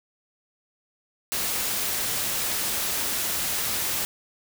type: noise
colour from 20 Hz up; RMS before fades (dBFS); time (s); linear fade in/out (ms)
white; -27; 1.32-4.05; 0
effects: none